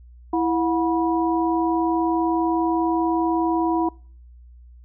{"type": "tone cluster", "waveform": "sine", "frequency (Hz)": [330.4, 725, 975], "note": ["E4", "F#5", "B5"], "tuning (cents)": [4, -35, -23], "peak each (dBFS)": [-20, -26, -25], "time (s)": [0.33, 3.89], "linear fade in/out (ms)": 5, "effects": ["noise-tail reverb RT60 0.5 s tail -26 dB re dry", "added 60 Hz sine -43 dBFS peak until 4.84 s"]}